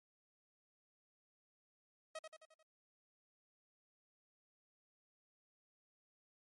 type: tone with echo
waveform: sawtooth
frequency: 634 Hz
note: D#5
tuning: 32 cents sharp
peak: -40 dBFS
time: 2.15-2.19 s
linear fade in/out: 5 ms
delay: 88 ms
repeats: 5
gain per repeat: -5 dB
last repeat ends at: 2.63 s
effects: MP3 48 kbps